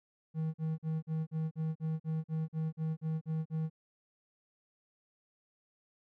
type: tone bursts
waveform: triangle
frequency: 158.8 Hz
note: D#3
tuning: 36 cents sharp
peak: -29 dBFS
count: 14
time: 0.34-3.699 s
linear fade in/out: 50 ms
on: 200 ms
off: 43 ms
effects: none